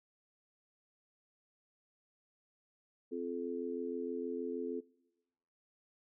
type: harmonic tone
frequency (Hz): 86.4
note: F2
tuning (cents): -18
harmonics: 3 / 4 / 5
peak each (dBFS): -41 / -42 / -40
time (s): 3.11-4.81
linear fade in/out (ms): 20
effects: noise-tail reverb RT60 1.0 s tail -22 dB re dry